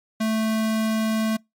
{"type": "tone", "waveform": "square", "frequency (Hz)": 220, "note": "A3", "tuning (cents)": 0, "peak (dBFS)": -21, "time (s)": [0.2, 1.37], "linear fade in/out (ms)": 10, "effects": ["noise-tail reverb RT60 0.2 s tail -26 dB re dry", "MP3 64 kbps"]}